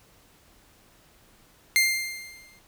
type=tone with exponential decay; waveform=sawtooth; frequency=2103 Hz; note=C7; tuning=8 cents sharp; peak=-13 dBFS; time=1.76-2.59 s; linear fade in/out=0 ms; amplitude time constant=180 ms; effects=pink hiss -58 dBFS RMS until 2.67 s